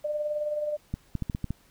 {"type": "tone with tremolo", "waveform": "sine", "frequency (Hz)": 598, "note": "D5", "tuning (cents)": 31, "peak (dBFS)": -25, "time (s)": [0.04, 0.77], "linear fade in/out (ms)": 10, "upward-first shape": "sine", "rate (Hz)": 19, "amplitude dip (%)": 45}
{"type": "clicks", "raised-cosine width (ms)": 5, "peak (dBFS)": -17, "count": 7, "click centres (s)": [0.94, 1.153, 1.223, 1.298, 1.349, 1.443, 1.506]}
{"effects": ["pink hiss -61 dBFS RMS until 1.7 s"]}